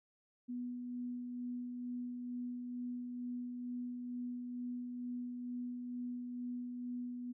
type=tone with tremolo; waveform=sine; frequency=245.5 Hz; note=B3; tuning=10 cents flat; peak=-38 dBFS; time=0.48-7.33 s; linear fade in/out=20 ms; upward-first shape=sine; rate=2.2 Hz; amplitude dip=30%; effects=none